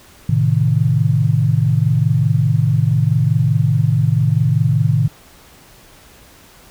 sine chord, A diminished, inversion none, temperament equal, 110 / 130.81 / 155.56 Hz, A2 / C3 / Eb3, 0 / 0 / 0 cents, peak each -16 dBFS, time 0.29-5.08 s, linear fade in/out 5 ms, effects pink hiss -45 dBFS RMS until 6.7 s

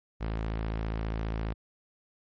sawtooth tone, 54.8 Hz, A1, 6 cents flat, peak -26 dBFS, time 0.2-1.54 s, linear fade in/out 20 ms, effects low-pass 3000 Hz 12 dB/octave + MP3 32 kbps

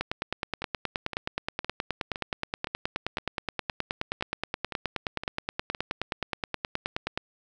two click trains, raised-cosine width 0.3 ms, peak -18 / -12 dBFS, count 11 / 69, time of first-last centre 0.62-5.748 / 0.01-7.175 s, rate 1.95 / 9.49 Hz, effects none

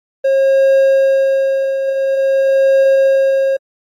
triangle tone with tremolo, 540 Hz, C#5, 45 cents flat, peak -5 dBFS, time 0.24-3.57 s, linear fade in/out 10 ms, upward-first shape triangle, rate 0.48 Hz, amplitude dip 60%, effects AAC 48 kbps

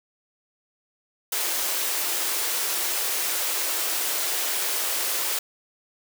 white high-pass noise, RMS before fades -26 dBFS, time 1.32-5.39 s, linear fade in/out 5 ms, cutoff 310 Hz, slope 48 dB/octave, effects none

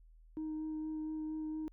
sine tone with vibrato, 311.1 Hz, D#4, in tune, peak -35 dBFS, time 0.37-1.68 s, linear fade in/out 0 ms, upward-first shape sine, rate 4.3 Hz, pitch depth 10 cents each way, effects tanh soft clip ceiling -35 dBFS + added 40 Hz sine -57 dBFS peak until 1.72 s

